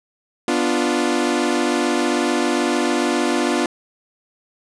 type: chord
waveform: sawtooth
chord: B diminished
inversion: none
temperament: equal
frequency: 246.9 / 293.7 / 349.2 Hz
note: B3 / D4 / F4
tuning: 0 / 0 / 0 cents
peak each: -18 / -18 / -17 dBFS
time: 0.48-3.66 s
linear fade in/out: 2 ms
effects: resampled to 22050 Hz + 7-bit